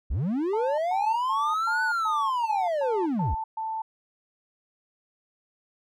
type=linear two-way sweep; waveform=triangle; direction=up then down; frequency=43.65 to 1505 to 43.65 Hz; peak=-22 dBFS; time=0.1-3.35 s; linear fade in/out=10 ms; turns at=1.83 s
type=tone bursts; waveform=sine; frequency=885 Hz; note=A5; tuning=10 cents sharp; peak=-28 dBFS; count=9; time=0.53-3.82 s; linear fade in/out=5 ms; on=250 ms; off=130 ms
effects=none